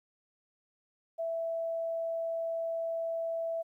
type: tone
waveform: sine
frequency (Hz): 661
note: E5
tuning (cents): +5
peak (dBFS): -31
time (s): 1.18-3.63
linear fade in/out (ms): 20
effects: 12-bit